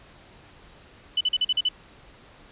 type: tone bursts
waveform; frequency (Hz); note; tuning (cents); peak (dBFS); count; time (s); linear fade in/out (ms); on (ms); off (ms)
sine; 2991; F#7; +18; -19; 7; 1.17-1.688; 5; 38; 42
effects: pink hiss -51 dBFS RMS until 2.51 s + resampled to 8000 Hz